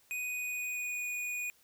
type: tone with pitch glide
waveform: square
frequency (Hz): 2489 to 2463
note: D#7 to D#7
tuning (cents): 0 to -18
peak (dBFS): -35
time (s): 0.11-1.5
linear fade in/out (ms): 0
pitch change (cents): -18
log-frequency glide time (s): 0.26-1.07
effects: white hiss -66 dBFS RMS until 1.63 s